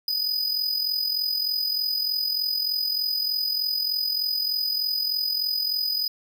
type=tone with amplitude modulation; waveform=square; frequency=4978 Hz; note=D#8; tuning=in tune; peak=-21 dBFS; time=0.08-6.08 s; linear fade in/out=2 ms; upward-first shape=sine; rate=43.3 Hz; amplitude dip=60%; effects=none